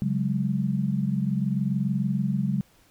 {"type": "chord", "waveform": "sine", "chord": "C# suspended fourth", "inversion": "none", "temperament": "equal with one note detuned", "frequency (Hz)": [138.59, 185, 205.6], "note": ["C#3", "F#3", "G#3"], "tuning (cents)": [0, 0, -17], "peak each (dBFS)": -27, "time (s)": [0.02, 2.61], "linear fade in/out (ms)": 0, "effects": ["pink hiss -60 dBFS RMS until 2.9 s"]}